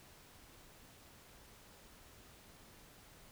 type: silence
effects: pink hiss -60 dBFS RMS until 3.31 s